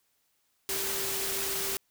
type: tone in noise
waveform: sine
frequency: 390 Hz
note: G4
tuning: 9 cents flat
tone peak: -39 dBFS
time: 0.69-1.77 s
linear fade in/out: 0 ms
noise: white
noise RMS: -32 dBFS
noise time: 0.69-1.77 s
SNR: -10 dB
effects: white hiss -73 dBFS RMS until 1.9 s